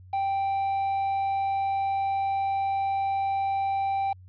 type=tone with quantisation; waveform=triangle; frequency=784 Hz; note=G5; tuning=in tune; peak=-22 dBFS; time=0.13-4.13 s; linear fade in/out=5 ms; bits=8; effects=added 92 Hz sine -46 dBFS peak until 4.28 s + resampled to 11025 Hz